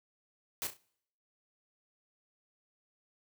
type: noise with echo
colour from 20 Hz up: white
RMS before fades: -36 dBFS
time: 0.62-0.67 s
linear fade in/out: 0 ms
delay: 33 ms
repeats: 3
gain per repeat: -9 dB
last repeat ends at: 0.769 s
effects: noise-tail reverb RT60 0.7 s tail -25 dB re dry